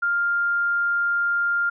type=tone; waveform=sine; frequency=1400 Hz; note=F6; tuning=4 cents sharp; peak=-19 dBFS; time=0.02-1.7 s; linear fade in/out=10 ms; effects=none